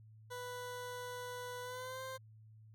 20% pulse tone with pitch glide, 493.9 to 523.3 Hz, B4 to C5, 0 to 0 cents, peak -38 dBFS, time 0.3-2.18 s, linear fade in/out 20 ms, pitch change +100 cents, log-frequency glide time 1.62-2.02 s, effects added 109 Hz sine -56 dBFS peak until 2.74 s

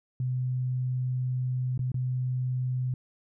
sine tone with dropouts, 127.1 Hz, C3, 50 cents flat, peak -26 dBFS, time 0.2-2.94 s, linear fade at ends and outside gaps 2 ms, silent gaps 1.777-1.792 / 1.918-1.943 s, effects none

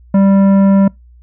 sine tone with tanh clipping, 196 Hz, G3, in tune, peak -8 dBFS, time 0.14-0.88 s, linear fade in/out 5 ms, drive 12 dB, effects noise-tail reverb RT60 0.2 s tail -26 dB re dry + added 60 Hz sine -39 dBFS peak until 1.22 s

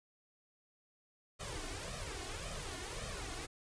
pink noise with flanger, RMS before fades -43 dBFS, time 1.39-3.47 s, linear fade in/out 20 ms, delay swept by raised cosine 1.6 to 2.8 ms, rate 1.8 Hz, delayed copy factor +0.75, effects resampled to 22050 Hz

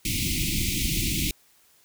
pink band-stop noise, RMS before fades -26 dBFS, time 0.05-1.31 s, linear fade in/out 2 ms, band 350 to 2100 Hz, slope 96 dB/octave, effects white hiss -60 dBFS RMS until 1.84 s

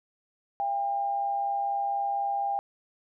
sine tone pair together, 676.9 / 801 Hz, E5 / G5, +46 / +37 cents, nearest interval minor third, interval 291 cents, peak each -37 / -26 dBFS, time 0.6-2.59 s, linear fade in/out 0 ms, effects none

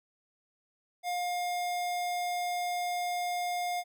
square tone, 710 Hz, F5, 28 cents sharp, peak -31 dBFS, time 1.03-3.84 s, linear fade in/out 50 ms, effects none

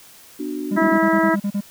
sine chord, B minor, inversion none, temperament just, 246.9 / 296.3 / 370.4 Hz, B3 / D4 / F#4, 0 / +15 / +2 cents, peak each -31 / -26 / -31 dBFS, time 0.39-0.97 s, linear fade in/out 10 ms
triangle tone bursts, 201.9 Hz, G#3, 49 cents flat, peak -17 dBFS, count 9, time 0.71-1.609 s, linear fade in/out 10 ms, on 67 ms, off 37 ms
harmonic tone, 324.6 Hz, E4, 27 cents flat, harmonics 1 / 2 / 3 / 4 / 5 / 6, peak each -18 / -21 / -23 / -24 / -25 / -26 dBFS, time 0.76-1.36 s, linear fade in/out 20 ms
effects white hiss -46 dBFS RMS until 1.7 s

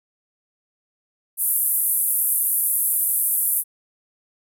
pink band-pass noise, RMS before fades -21 dBFS, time 1.37-3.64 s, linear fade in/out 50 ms, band 10000 to 14000 Hz, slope 48 dB/octave, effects none

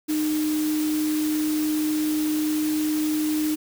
sine tone in noise, 306.6 Hz, D#4, 25 cents flat, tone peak -21 dBFS, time 0.08-3.56 s, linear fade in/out 20 ms, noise white, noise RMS -34 dBFS, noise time 0.08-3.56 s, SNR +10 dB, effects none

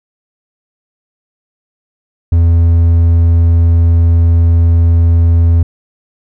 triangle tone, 84 Hz, E2, 33 cents sharp, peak -3 dBFS, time 2.32-5.63 s, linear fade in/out 5 ms, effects none

